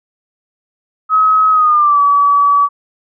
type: tone with pitch glide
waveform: sine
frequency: 1276 to 1143.4 Hz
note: D#6 to D6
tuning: +43 to -47 cents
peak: -7 dBFS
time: 1.09-2.69 s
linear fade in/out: 50 ms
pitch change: -190 cents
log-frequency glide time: 1.51-2.01 s
effects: none